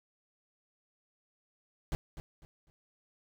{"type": "noise with echo", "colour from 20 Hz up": "brown", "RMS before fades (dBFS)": -32, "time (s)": [1.92, 1.95], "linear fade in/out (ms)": 0, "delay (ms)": 250, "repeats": 3, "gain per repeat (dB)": -11, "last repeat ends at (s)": 2.7, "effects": []}